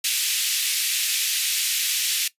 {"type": "high-pass noise", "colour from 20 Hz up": "pink", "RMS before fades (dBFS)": -23, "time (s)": [0.04, 2.28], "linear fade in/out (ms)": 5, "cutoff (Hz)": 2500, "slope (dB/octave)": 24, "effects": ["noise-tail reverb RT60 0.1 s tail -17 dB re dry", "resampled to 32000 Hz"]}